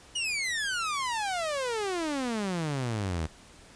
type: exponential sweep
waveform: sawtooth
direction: down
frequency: 2955 to 75.6 Hz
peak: -25 dBFS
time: 0.15-3.27 s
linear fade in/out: 10 ms
effects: pink hiss -53 dBFS RMS until 3.75 s + resampled to 22050 Hz